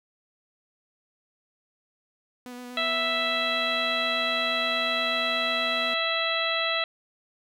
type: tone with vibrato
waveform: sawtooth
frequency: 246.9 Hz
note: B3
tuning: in tune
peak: -34 dBFS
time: 2.46-5.94 s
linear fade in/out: 0 ms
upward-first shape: square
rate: 8.3 Hz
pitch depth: 13 cents each way
type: harmonic tone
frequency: 659.3 Hz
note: E5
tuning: in tune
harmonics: 1 / 2 / 3 / 4 / 5 / 6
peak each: -31 / -31 / -31 / -31 / -31 / -31 dBFS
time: 2.77-6.84 s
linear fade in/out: 2 ms
effects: none